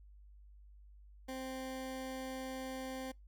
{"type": "tone", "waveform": "20% pulse", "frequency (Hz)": 261.6, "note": "C4", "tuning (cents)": 0, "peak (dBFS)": -36, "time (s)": [1.28, 3.12], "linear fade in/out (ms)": 10, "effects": ["noise-tail reverb RT60 0.2 s tail -25 dB re dry", "added 50 Hz sine -55 dBFS peak until 3.27 s"]}